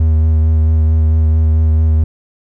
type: tone with vibrato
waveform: triangle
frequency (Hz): 79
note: D#2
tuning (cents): +27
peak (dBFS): -6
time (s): 0-2.04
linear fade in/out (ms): 5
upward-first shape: sine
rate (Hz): 4.5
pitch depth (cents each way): 17
effects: none